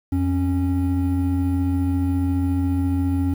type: tone pair together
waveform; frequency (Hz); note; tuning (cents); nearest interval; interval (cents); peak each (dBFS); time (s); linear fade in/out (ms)
triangle; 86.7 / 274.5; F2 / C#4; -12 / -17; octave + minor sixth; 1995; -19; 0.12-3.34; 5
effects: 8-bit